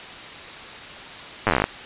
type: slowing click train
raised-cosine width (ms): 0.5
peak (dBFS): -3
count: 13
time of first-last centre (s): 1.47-1.641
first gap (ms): 9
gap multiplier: 1.08
effects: white hiss -37 dBFS RMS until 1.85 s + resampled to 8000 Hz